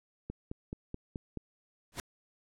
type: click train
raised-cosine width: 3 ms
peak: -25 dBFS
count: 6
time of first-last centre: 0.3-1.373 s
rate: 4.66 Hz
type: noise with exponential growth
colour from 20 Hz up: pink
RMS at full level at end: -32 dBFS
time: 1.92-2 s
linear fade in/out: 1 ms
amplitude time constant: 17 ms
effects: low-pass 12000 Hz 12 dB/octave